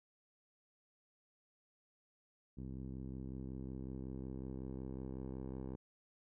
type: tone with low-pass filter sweep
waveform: 10% pulse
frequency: 65.41 Hz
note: C2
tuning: in tune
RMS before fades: -45 dBFS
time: 2.57-5.76 s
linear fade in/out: 10 ms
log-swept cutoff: 240 to 590 Hz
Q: 0.94
effects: none